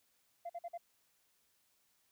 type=tone bursts; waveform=sine; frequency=688 Hz; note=F5; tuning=26 cents flat; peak=-38 dBFS; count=4; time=0.45-0.778 s; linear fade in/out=10 ms; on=46 ms; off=48 ms; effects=tanh soft clip ceiling -38 dBFS + white hiss -75 dBFS RMS until 2.11 s